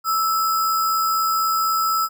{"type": "tone with sample-and-hold", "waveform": "sine", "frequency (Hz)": 1312, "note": "E6", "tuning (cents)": -9, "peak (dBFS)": -17, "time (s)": [0.04, 2.09], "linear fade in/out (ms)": 50, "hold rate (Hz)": 6300, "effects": []}